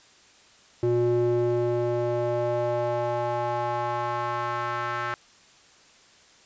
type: tone with band-pass filter sweep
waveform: square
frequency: 120 Hz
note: B2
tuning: 49 cents flat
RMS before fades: -26 dBFS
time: 0.83-5.14 s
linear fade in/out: 0 ms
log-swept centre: 330 to 1400 Hz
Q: 2.5
effects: white hiss -55 dBFS RMS until 6.45 s + resampled to 16000 Hz